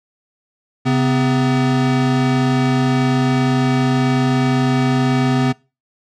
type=tone pair together; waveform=square; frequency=134.21 / 253.2 Hz; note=C3 / B3; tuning=+44 / +43 cents; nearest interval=major seventh; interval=1099 cents; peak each=-17 dBFS; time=0.85-5.53 s; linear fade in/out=20 ms; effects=noise-tail reverb RT60 0.3 s tail -23 dB re dry + low-pass 5000 Hz 12 dB/octave